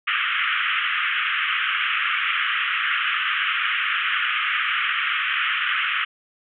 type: band-pass noise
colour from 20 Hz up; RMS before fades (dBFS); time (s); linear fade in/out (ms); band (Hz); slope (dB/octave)
pink; -23; 0.07-6.05; 10; 1200 to 3200; 96
effects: none